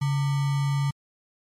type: tone with sample-and-hold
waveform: sine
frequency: 140.3 Hz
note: C#3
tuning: 21 cents sharp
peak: -21 dBFS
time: 0.01-0.91 s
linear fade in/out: 10 ms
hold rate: 1050 Hz
effects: low-pass 9000 Hz 12 dB/octave + MP3 64 kbps